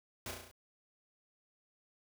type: noise with echo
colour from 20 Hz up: pink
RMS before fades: -42 dBFS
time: 0.26-0.31 s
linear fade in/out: 2 ms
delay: 34 ms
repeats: 6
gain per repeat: -3 dB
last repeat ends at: 0.514 s
effects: none